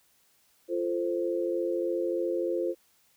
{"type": "chord", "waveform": "sine", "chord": "F major", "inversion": "none", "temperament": "equal with one note detuned", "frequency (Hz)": [346.2, 440, 523.3], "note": ["F4", "A4", "C5"], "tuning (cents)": [-15, 0, 0], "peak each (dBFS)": [-29, -34, -31], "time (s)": [0.68, 2.75], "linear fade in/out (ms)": 50, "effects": ["white hiss -66 dBFS RMS until 3.16 s"]}